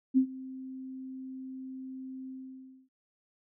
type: tone with ADSR envelope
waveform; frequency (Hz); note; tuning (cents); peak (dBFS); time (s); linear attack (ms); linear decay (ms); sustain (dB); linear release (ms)
sine; 261.6; C4; 0; -18; 0.14-2.89; 33; 86; -21; 610
effects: none